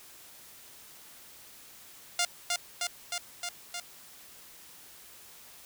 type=tone with echo; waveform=5% pulse; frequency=702 Hz; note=F5; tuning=9 cents sharp; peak=-14 dBFS; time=2.19-2.25 s; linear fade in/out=2 ms; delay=310 ms; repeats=5; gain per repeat=-2 dB; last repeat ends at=3.8 s; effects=white hiss -52 dBFS RMS until 5.65 s